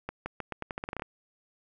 accelerating click train, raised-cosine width 0.5 ms, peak -19 dBFS, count 13, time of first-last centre 0.09-1.021 s, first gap 170 ms, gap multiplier 0.84, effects none

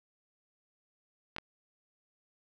clicks, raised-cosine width 0.3 ms, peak -21 dBFS, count 2, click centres 1.364 / 1.384 s, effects none

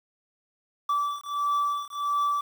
triangle beating tone pair, 1158 / 1159.5 Hz, D6 / D6, -25 / -22 cents, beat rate 1.5 Hz, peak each -26 dBFS, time 0.89-2.41 s, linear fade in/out 5 ms, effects 8-bit

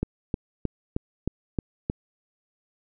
click train, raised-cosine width 3 ms, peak -12 dBFS, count 7, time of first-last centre 0.03-1.899 s, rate 3.21 Hz, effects none

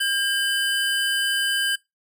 square tone pair together, 1606 / 3022 Hz, G6 / F#7, +41 / +36 cents, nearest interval major seventh, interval 1095 cents, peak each -24 dBFS, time 0-1.76 s, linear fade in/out 10 ms, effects noise-tail reverb RT60 0.2 s tail -23 dB re dry

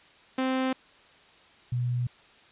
sawtooth / sine tone pair in turn, 260.7 / 122.73 Hz, C4 / B2, -6 / -10 cents, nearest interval octave + minor second, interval 1304 cents, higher first, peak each -21 / -25 dBFS, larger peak first, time 0.38-0.73 / 1.72-2.07 s, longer neither, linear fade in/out 5 ms, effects white hiss -56 dBFS RMS until 2.51 s + resampled to 8000 Hz

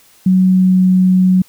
sine tone with pitch glide, 186.1 to 185.03 Hz, F#3 to F#3, +10 to 0 cents, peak -7 dBFS, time 0.26-1.42 s, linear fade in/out 5 ms, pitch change -10 cents, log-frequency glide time 0.45-0.86 s, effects white hiss -48 dBFS RMS until 1.48 s

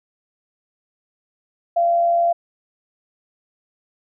sine tone with frequency modulation, 686 Hz, F5, 31 cents flat, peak -14 dBFS, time 1.76-2.33 s, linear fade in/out 10 ms, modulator 87.5 Hz, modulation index 0.21, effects none

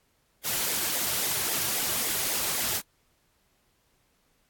white noise with flanger, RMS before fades -28 dBFS, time 0.43-2.82 s, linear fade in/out 50 ms, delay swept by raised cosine 0.69 to 4.09 ms, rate 3.7 Hz, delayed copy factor -0.65, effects pink hiss -69 dBFS RMS until 4.49 s + AAC 64 kbps

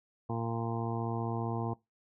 harmonic tone, 115.2 Hz, A#2, 20 cents flat, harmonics 1 / 2 / 3 / 4 / 6 / 7 / 8 / 9, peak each -35 / -38 / -40 / -41 / -43 / -43 / -44 / -45 dBFS, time 0.29-1.74 s, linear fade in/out 10 ms, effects noise-tail reverb RT60 0.2 s tail -21 dB re dry

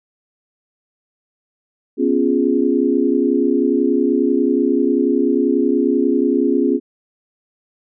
sine chord, C# dominant seventh, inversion third, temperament equal, 246.9 / 277.2 / 349.2 / 415.3 Hz, B3 / C#4 / E#4 / G#4, 0 / 0 / 0 / 0 cents, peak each -19 / -17 / -19 / -20 dBFS, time 1.97-6.8 s, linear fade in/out 50 ms, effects none

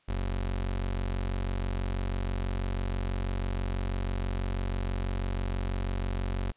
30% pulse tone, 46.14 Hz, F#1, 4 cents flat, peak -26 dBFS, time 0.08-6.52 s, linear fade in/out 10 ms, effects white hiss -67 dBFS RMS until 6.56 s + resampled to 8000 Hz

